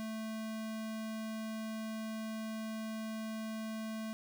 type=tone; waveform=square; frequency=220 Hz; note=A3; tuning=in tune; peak=-39 dBFS; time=0-4.13 s; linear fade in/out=0 ms; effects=12-bit